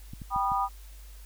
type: clicks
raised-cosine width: 5 ms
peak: -27 dBFS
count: 4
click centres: 0.135 / 0.218 / 0.362 / 0.519 s
type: chord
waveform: sine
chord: G augmented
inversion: none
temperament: just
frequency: 784 / 980 / 1225 Hz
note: G5 / B5 / D#6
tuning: 0 / -14 / -27 cents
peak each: -29 dBFS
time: 0.3-0.69 s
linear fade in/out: 50 ms
effects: added 50 Hz sine -44 dBFS peak until 1.25 s + white hiss -56 dBFS RMS until 1.25 s